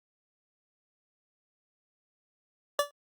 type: tone with exponential decay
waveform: 25% pulse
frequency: 578 Hz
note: D5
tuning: 28 cents flat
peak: -16 dBFS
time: 2.79-2.91 s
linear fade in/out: 2 ms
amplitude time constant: 26 ms
effects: Opus 48 kbps